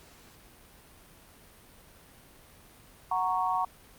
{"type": "chord", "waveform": "sine", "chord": "F# major", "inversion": "none", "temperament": "equal", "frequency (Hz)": [740, 932.3, 1108.7], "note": ["F#5", "A#5", "C#6"], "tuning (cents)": [0, 0, 0], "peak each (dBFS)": -30, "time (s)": [3.11, 3.65], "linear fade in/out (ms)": 5, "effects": ["pink hiss -55 dBFS RMS until 3.98 s", "Opus 48 kbps"]}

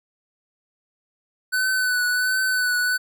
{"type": "tone with vibrato", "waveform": "square", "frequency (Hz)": 1500, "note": "F#6", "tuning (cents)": 23, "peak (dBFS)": -20, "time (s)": [1.52, 2.98], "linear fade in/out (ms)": 20, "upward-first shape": "triangle", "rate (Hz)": 1.4, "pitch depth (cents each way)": 33, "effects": []}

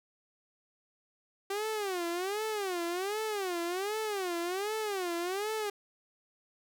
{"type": "tone with vibrato", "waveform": "sawtooth", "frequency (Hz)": 385.9, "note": "G4", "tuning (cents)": -27, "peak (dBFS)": -28, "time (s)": [1.5, 5.7], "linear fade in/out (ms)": 5, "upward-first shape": "sine", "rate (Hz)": 1.3, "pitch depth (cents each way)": 220, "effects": []}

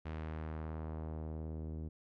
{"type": "tone with low-pass filter sweep", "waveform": "sawtooth", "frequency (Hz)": 78.7, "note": "D#2", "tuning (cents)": 20, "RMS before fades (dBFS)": -42, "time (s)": [0.05, 1.89], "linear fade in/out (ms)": 10, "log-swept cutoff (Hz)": [2600, 330], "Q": 0.95, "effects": []}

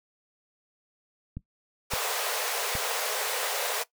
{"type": "clicks", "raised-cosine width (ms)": 5, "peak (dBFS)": -23, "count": 3, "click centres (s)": [1.37, 1.936, 2.753]}
{"type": "high-pass noise", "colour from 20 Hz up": "pink", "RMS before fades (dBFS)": -30, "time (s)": [1.9, 3.84], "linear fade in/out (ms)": 20, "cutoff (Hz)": 420, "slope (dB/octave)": 96}
{"effects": ["noise-tail reverb RT60 0.1 s tail -17 dB re dry"]}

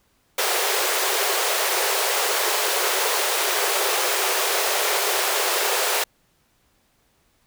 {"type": "high-pass noise", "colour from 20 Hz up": "pink", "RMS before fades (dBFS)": -22, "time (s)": [0.38, 6.04], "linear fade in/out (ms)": 5, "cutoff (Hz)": 370, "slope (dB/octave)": 96, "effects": ["pink hiss -64 dBFS RMS until 7.46 s"]}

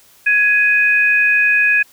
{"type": "tone pair together", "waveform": "sine", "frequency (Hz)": [1671.8, 2500], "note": ["G#6", "D#7"], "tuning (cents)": [11, 8], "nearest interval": "perfect fifth", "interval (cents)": 697, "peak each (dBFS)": -13, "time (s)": [0.26, 1.83], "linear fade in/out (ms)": 10, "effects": ["white hiss -49 dBFS RMS until 1.92 s"]}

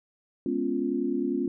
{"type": "chord", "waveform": "sine", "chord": "C# dominant seventh", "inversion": "second", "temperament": "equal", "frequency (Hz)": [207.7, 246.9, 277.2, 349.2], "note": ["G#3", "B3", "C#4", "E#4"], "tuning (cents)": [0, 0, 0, 0], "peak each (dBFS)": [-35, -30, -29, -30], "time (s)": [0.46, 1.48], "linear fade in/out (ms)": 2, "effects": []}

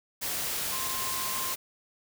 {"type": "tone in noise", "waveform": "sine", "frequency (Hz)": 1052, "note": "C6", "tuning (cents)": 9, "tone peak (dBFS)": -37, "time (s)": [0.71, 1.54], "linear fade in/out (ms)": 20, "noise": "white", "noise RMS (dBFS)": -32, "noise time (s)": [0.21, 1.56], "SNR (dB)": -8, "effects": []}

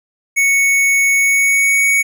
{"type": "tone with pitch glide", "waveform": "square", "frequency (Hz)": [2217, 2235], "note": ["C#7", "C#7"], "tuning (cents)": [0, 14], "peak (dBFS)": -11, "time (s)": [0.36, 2.03], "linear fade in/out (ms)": 20, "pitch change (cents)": 14, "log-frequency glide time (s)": [1.12, 1.86], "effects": []}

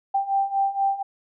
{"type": "beating tone pair", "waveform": "sine", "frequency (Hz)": [784, 788.2], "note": ["G5", "G5"], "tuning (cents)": [0, 9], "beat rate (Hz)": 4.2, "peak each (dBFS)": [-25, -22], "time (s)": [0.14, 1.03], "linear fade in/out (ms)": 10, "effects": []}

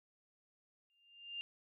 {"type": "tone with exponential growth", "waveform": "sine", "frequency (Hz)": 2799, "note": "F7", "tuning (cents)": 3, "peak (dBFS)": -38, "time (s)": [0.9, 1.41], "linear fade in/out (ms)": 0, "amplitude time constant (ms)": 110, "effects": []}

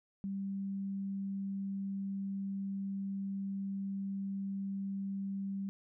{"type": "tone", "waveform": "sine", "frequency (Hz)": 196, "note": "G3", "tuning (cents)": 0, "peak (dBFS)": -35, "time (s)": [0.24, 5.69], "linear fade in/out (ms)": 0, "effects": []}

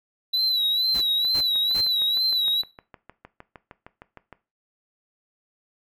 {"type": "tone with vibrato", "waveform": "triangle", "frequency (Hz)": 3951, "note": "B7", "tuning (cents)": 0, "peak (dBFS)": -19, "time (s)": [0.33, 2.62], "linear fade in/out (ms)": 10, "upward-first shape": "sine", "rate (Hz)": 2.2, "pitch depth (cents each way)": 72}
{"type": "noise bursts", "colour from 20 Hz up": "pink", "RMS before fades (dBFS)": -36, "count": 3, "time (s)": [0.94, 1.813], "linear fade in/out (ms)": 10, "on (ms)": 71, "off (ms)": 330}
{"type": "click train", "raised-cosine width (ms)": 0.5, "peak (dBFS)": -26, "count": 21, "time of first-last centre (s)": [1.25, 4.327], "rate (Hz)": 6.5}
{"effects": ["noise-tail reverb RT60 0.3 s tail -17 dB re dry"]}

